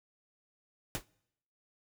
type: noise with exponential decay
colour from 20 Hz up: pink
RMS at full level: -31 dBFS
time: 0.95-1.05 s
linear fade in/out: 0 ms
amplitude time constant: 20 ms
effects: noise-tail reverb RT60 0.8 s tail -25 dB re dry